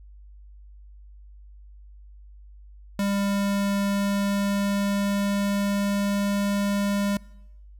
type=tone with pitch glide; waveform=square; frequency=199.9 to 201.4 Hz; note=G3 to G3; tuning=+34 to +47 cents; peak=-23 dBFS; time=2.99-7.17 s; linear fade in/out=2 ms; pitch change=+13 cents; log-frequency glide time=3.62-6.57 s; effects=noise-tail reverb RT60 0.9 s tail -23 dB re dry + added 50 Hz sine -44 dBFS peak until 7.79 s